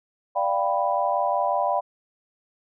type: chord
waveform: sine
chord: G dominant seventh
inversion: second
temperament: equal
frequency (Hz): 587.3 / 698.5 / 784 / 987.8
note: D5 / F5 / G5 / B5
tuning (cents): 0 / 0 / 0 / 0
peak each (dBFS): -26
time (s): 0.35-1.81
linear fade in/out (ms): 20
effects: none